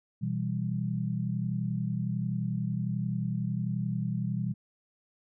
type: chord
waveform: sine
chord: E minor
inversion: second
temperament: equal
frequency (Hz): 123.47 / 164.81 / 196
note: B2 / E3 / G3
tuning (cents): 0 / 0 / 0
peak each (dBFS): -32 / -33 / -33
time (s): 0.21-4.54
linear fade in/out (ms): 20
effects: none